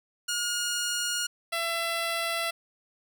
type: tone pair in turn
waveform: 10% pulse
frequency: 1431 / 671.3 Hz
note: F6 / E5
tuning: +42 / +31 cents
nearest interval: octave + minor second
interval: 1311 cents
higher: first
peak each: -19 dBFS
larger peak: neither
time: 0.28-1.27 / 1.52-2.51 s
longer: neither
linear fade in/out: 10 ms
effects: none